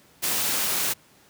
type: noise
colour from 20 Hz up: white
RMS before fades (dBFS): -25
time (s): 0.22-0.94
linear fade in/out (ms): 20
effects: pink hiss -56 dBFS RMS until 1.29 s + high-pass 100 Hz 12 dB/octave